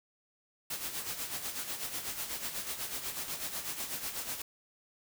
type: noise with tremolo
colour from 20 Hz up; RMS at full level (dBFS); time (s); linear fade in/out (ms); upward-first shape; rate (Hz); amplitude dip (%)
white; -36; 0.7-4.42; 5; sine; 8.1; 60
effects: none